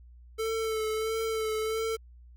square tone with vibrato, 441.3 Hz, A4, 5 cents sharp, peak -29 dBFS, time 0.38-1.97 s, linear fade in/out 20 ms, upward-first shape sine, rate 1.5 Hz, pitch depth 27 cents each way, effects added 60 Hz sine -49 dBFS peak until 2.36 s

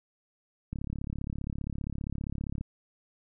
click train, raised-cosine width 5 ms, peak -22 dBFS, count 67, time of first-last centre 0.73-2.61 s, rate 35.1 Hz, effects none

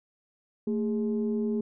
sine tone pair together, 222.7 / 410.6 Hz, A3 / G#4, +21 / -20 cents, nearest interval major seventh, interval 1059 cents, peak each -26 / -30 dBFS, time 0.67-1.61 s, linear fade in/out 5 ms, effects tanh soft clip ceiling -19 dBFS

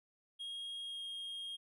triangle tone with pitch glide, 3264 to 3243 Hz, G#7 to G#7, -31 to -42 cents, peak -40 dBFS, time 0.39-1.57 s, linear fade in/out 20 ms, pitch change -11 cents, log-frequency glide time 0.83-1.03 s, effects none

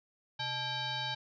sine tone with frequency modulation, 2349 Hz, D7, in tune, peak -33 dBFS, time 0.39-1.15 s, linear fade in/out 10 ms, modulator 740 Hz, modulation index 2.9, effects none

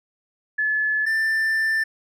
sine / triangle tone pair in turn, 1722 / 1777.6 Hz, A6 / A6, -38 / +17 cents, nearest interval minor second, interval 55 cents, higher second, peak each -19 / -17 dBFS, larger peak second, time 0.58-1.06 / 1.06-1.84 s, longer second, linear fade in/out 10 ms, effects none

